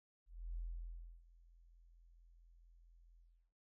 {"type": "tone with ADSR envelope", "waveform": "sine", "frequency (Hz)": 42.22, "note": "E1", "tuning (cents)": 42, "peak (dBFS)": -40, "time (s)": [0.26, 3.53], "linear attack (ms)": 300, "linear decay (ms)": 660, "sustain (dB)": -22, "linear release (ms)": 340, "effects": []}